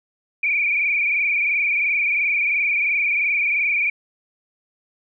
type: tone with frequency modulation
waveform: sine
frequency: 2349 Hz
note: D7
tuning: in tune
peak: -17 dBFS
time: 0.43-3.9 s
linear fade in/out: 5 ms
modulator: 22.9 Hz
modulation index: 4.2
effects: none